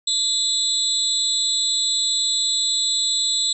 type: tone cluster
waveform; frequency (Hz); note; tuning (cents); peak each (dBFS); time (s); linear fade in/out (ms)
sine; 3536 / 3857 / 4062 / 7750; A7 / B7 / B7 / B8; +8 / -42 / +48 / -34; -24; 0.07-3.53; 5
effects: none